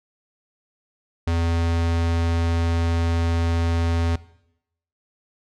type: tone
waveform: square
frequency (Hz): 83.9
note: E2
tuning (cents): +31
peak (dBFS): -20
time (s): 1.27-4.16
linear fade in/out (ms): 5
effects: noise-tail reverb RT60 0.8 s tail -19 dB re dry + low-pass 6000 Hz 12 dB/octave